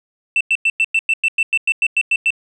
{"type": "tone bursts", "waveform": "sine", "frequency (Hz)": 2673, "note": "E7", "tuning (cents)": 23, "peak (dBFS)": -10, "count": 14, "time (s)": [0.36, 2.305], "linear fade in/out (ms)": 2, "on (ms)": 47, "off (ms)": 99, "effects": ["tanh soft clip ceiling -10 dBFS"]}